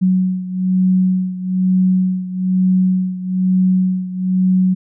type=beating tone pair; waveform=sine; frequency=185 / 186.1 Hz; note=F#3 / F#3; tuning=0 / +10 cents; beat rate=1.1 Hz; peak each=-14 / -18 dBFS; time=0.01-4.75 s; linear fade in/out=20 ms; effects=none